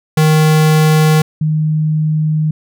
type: tone pair in turn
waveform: square / sine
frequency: 155.56 / 154.92 Hz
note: D#3 / D#3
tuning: 0 / -7 cents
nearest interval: unison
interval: 7 cents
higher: first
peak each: -8 / -11 dBFS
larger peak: first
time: 0.17-1.22 / 1.41-2.51 s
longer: second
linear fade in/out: 5 ms
effects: none